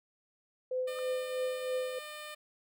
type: tone with tremolo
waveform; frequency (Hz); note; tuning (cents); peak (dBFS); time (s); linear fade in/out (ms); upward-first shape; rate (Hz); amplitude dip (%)
sine; 510; C5; -44; -29; 0.71-1.99; 5; triangle; 3.1; 65
type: tone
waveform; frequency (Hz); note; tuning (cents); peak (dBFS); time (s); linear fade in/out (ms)
10% pulse; 603; D5; +46; -34; 0.87-2.35; 10
type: tone with exponential growth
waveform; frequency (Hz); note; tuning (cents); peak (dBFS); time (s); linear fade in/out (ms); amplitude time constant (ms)
triangle; 1232; D#6; -17; -35; 0.91-0.99; 1; 16
effects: none